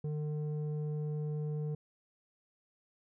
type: tone with low-pass filter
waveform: square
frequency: 150.8 Hz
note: D3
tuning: 46 cents sharp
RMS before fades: -36 dBFS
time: 0.04-1.75 s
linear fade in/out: 5 ms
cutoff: 360 Hz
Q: 1.9
effects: none